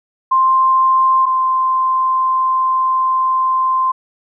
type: tone pair in turn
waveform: sine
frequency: 1049 / 1042.4 Hz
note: C6 / C6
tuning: +4 / -7 cents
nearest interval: unison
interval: 11 cents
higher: first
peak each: -9 / -12 dBFS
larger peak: first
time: 0.31-1.26 / 1.26-3.92 s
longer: second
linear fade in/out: 10 ms
effects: none